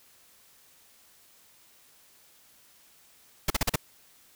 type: noise bursts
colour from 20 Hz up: pink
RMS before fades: -24 dBFS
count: 5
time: 3.48-3.759 s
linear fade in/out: 5 ms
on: 23 ms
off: 41 ms
effects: white hiss -59 dBFS RMS until 4.35 s